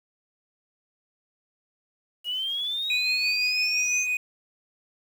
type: exponential sweep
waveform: sine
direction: up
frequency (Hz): 2874 to 6370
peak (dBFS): -26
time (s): 2.24-4.07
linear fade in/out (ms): 50
type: tone with tremolo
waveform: triangle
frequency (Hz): 2489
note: D#7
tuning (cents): 0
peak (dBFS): -21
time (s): 2.9-4.17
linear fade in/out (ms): 2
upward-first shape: sine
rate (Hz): 5.9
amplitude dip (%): 35
effects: 8-bit